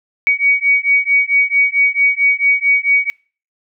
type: beating tone pair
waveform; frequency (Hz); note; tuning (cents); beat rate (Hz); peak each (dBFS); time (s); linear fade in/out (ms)
sine; 2250 / 2254.5; C#7 / C#7; +25 / +29; 4.5; -14; 0.27-3.1; 0
effects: noise-tail reverb RT60 0.4 s tail -26 dB re dry